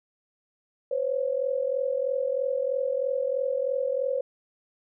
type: tone pair together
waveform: sine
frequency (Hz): 506.9 / 550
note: B4 / C#5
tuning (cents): +45 / -14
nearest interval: minor second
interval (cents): 141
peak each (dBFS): -27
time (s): 0.91-4.21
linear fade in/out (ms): 5
effects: none